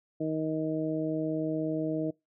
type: harmonic tone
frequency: 157.2 Hz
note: D#3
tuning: 18 cents sharp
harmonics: 1 / 2 / 3 / 4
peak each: -36 / -30 / -36 / -36 dBFS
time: 0.2-2.11 s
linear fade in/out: 10 ms
effects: noise-tail reverb RT60 0.2 s tail -24 dB re dry